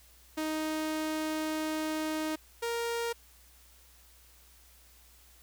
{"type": "tone pair in turn", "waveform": "sawtooth", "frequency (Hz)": [311.9, 467.3], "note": ["D#4", "A#4"], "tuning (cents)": [4, 4], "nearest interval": "perfect fifth", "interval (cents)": 700, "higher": "second", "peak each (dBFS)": -27, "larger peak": "neither", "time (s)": [[0.37, 2.36], [2.62, 3.13]], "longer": "first", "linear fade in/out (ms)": 10, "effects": ["added 60 Hz sine -60 dBFS peak until 5.42 s", "white hiss -60 dBFS RMS until 5.42 s"]}